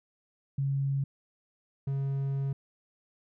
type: tone pair in turn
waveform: sine / triangle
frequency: 137.8 / 137.32 Hz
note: C#3 / C#3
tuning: -10 / -16 cents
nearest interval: unison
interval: 6 cents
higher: first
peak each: -26 dBFS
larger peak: neither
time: 0.58-1.04 / 1.87-2.53 s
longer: second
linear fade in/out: 5 ms
effects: none